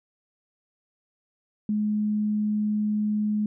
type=tone; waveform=sine; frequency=211 Hz; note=G#3; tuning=28 cents sharp; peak=-22 dBFS; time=1.69-3.46 s; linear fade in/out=2 ms; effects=none